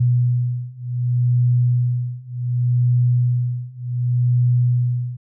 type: beating tone pair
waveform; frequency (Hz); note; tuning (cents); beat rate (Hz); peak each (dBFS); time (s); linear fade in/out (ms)
sine; 122.4 / 123.07; B2 / B2; -15 / -6; 0.67; -19 / -18; 0-5.17; 10
effects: none